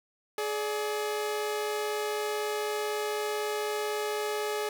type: tone pair together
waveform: sawtooth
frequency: 422 / 584 Hz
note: G#4 / D5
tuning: +28 / -10 cents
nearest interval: tritone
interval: 562 cents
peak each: -26 / -34 dBFS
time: 0.38-4.69 s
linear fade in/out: 2 ms
effects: none